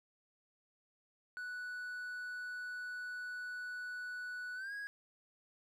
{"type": "tone with pitch glide", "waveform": "triangle", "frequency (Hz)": [1480, 1651.7], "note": ["F#6", "G#6"], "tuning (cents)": [0, -10], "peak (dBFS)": -39, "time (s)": [1.37, 4.87], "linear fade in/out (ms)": 0, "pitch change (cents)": 190, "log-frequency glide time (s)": [4.55, 4.73], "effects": []}